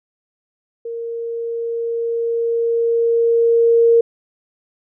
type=tone with level ramp; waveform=sine; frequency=463.9 Hz; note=A#4; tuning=8 cents flat; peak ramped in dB=-24 to -8 dBFS; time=0.85-4.01 s; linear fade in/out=5 ms; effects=none

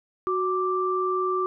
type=tone pair together; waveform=sine; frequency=370 / 1174.7 Hz; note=F#4 / D6; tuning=0 / 0 cents; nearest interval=octave + minor sixth; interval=2000 cents; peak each=-25 dBFS; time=0.27-1.46 s; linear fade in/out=0 ms; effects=none

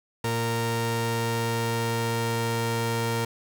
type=tone pair together; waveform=sawtooth; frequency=115.58 / 462.3 Hz; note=A#2 / A#4; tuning=-14 / -14 cents; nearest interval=2 octaves; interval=2400 cents; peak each=-23 / -23 dBFS; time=0.24-3.25 s; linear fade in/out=5 ms; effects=none

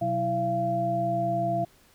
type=tone cluster; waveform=sine; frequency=126.2 / 185.9 / 328.9 / 684 Hz; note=B2 / F#3 / E4 / F5; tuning=+38 / +8 / -4 / -36 cents; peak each=-32 / -34 / -34 / -25 dBFS; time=0.01-1.65 s; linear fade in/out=10 ms; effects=pink hiss -59 dBFS RMS until 1.94 s

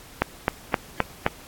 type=click train; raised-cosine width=0.5 ms; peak=-3 dBFS; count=5; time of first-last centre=0.22-1.264 s; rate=3.83 Hz; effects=pink hiss -46 dBFS RMS until 1.47 s + AAC 64 kbps

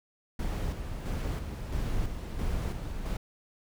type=noise with tremolo; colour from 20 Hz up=brown; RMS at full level=-31 dBFS; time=0.39-3.17 s; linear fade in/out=5 ms; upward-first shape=square; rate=1.5 Hz; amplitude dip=45%; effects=none

